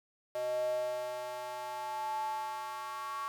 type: tone with high-pass filter sweep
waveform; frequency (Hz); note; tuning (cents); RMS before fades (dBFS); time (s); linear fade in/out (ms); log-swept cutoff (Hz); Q
square; 124.3; B2; +12; -37; 0.35-3.28; 0; 580 to 1100; 9.7
effects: none